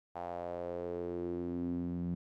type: tone with band-pass filter sweep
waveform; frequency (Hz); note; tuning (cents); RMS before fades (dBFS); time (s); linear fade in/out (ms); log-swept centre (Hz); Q
sawtooth; 87.31; F2; 0; -38; 0.15-2.15; 10; 770 to 190; 4.4
effects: none